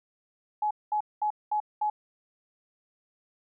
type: tone bursts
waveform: sine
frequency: 845 Hz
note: G#5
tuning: 30 cents sharp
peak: -24 dBFS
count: 5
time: 0.62-1.9 s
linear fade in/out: 5 ms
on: 88 ms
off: 210 ms
effects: none